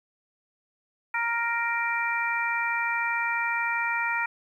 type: harmonic tone with a mistuned harmonic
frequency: 466.2 Hz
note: A#4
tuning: in tune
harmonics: 2 / 3 / 4 / 5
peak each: -30 / -30 / -30 / -30 dBFS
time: 1.14-4.26 s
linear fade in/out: 5 ms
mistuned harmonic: 5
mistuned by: +19 cents
effects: 10-bit